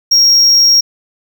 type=tone; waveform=triangle; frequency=5588 Hz; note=F8; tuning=in tune; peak=-4 dBFS; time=0.11-0.81 s; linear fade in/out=10 ms; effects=none